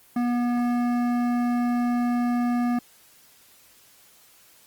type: tone with hard clipping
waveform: triangle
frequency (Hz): 242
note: B3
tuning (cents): -35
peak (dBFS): -23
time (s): 0.16-2.79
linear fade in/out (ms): 5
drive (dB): 17
effects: white hiss -55 dBFS RMS until 4.66 s + Opus 24 kbps